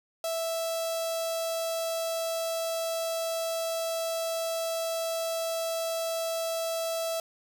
sawtooth tone with notch filter, 659.3 Hz, E5, in tune, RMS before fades -31 dBFS, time 0.24-7.2 s, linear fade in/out 2 ms, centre 1800 Hz, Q 0.74, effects none

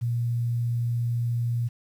sine tone, 118.7 Hz, A#2, 32 cents sharp, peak -23 dBFS, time 0.01-1.69 s, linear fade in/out 20 ms, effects 9-bit

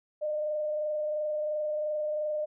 sine tone with frequency modulation, 606 Hz, D#5, 46 cents flat, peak -28 dBFS, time 0.21-2.46 s, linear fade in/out 20 ms, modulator 22.9 Hz, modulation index 0.39, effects none

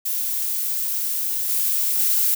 violet noise with level steps, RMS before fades -24 / -21 / -19 dBFS, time 0.05-2.35 s, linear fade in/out 10 ms, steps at 1.49 / 1.99 s, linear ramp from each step 5 ms, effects none

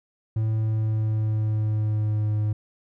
triangle tone with pitch glide, 110 to 106.19 Hz, A2 to G#2, 0 to +39 cents, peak -19 dBFS, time 0.36-2.53 s, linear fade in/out 5 ms, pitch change -61 cents, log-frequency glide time 0.52-2.35 s, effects none

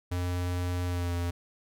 square tone with pitch glide, 89.1 to 86.81 Hz, F2 to F2, +35 to -10 cents, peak -29 dBFS, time 0.11-1.31 s, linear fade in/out 10 ms, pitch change -45 cents, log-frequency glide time 0.87-1.14 s, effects none

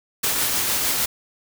white noise with tremolo, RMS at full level -21 dBFS, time 0.23-1.06 s, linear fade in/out 10 ms, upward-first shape sine, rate 6.5 Hz, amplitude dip 25%, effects none

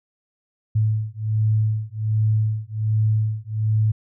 sine beating tone pair, 107.9 / 109.2 Hz, A2 / A2, -33 / -13 cents, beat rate 1.3 Hz, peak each -21 dBFS, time 0.75-3.92 s, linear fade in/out 10 ms, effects none

